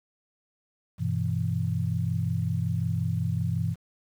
sine chord, E minor, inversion first, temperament equal, 98 / 123.47 / 164.81 Hz, G2 / B2 / E3, 0 / 0 / 0 cents, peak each -29 dBFS, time 0.98-3.76 s, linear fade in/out 50 ms, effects 9-bit

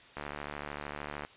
click train, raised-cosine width 0.5 ms, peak -23 dBFS, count 80, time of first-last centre 0.17-1.249 s, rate 73.2 Hz, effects white hiss -55 dBFS RMS until 1.36 s + resampled to 8000 Hz

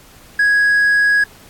sine tone with hard clipping, 1661.2 Hz, G#6, in tune, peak -11 dBFS, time 0.39-1.24 s, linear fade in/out 5 ms, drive 2 dB, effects pink hiss -44 dBFS RMS until 1.49 s + AAC 64 kbps

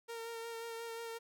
sawtooth tone with vibrato, 460 Hz, A#4, 23 cents flat, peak -38 dBFS, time 0.08-1.19 s, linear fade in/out 20 ms, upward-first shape sine, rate 5.6 Hz, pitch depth 20 cents each way, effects none

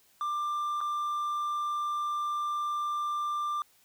triangle tone with dropouts, 1187 Hz, D6, 18 cents sharp, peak -27 dBFS, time 0.21-3.62 s, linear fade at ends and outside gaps 1 ms, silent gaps 0.806-0.812 s, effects white hiss -64 dBFS RMS until 3.84 s

